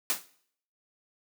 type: noise with exponential decay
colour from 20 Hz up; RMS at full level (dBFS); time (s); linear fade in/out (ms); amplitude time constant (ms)
white; -24; 0.1-0.26; 0; 33
effects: noise-tail reverb RT60 0.6 s tail -17 dB re dry + high-pass 200 Hz 12 dB/octave